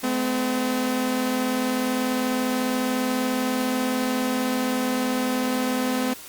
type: tone pair together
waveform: sawtooth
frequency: 215.1 / 255.3 Hz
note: A3 / C4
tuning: -39 / -42 cents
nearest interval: minor third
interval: 297 cents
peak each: -25 / -19 dBFS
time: 0.03-6.14 s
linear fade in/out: 10 ms
effects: white hiss -41 dBFS RMS until 6.28 s + Opus 48 kbps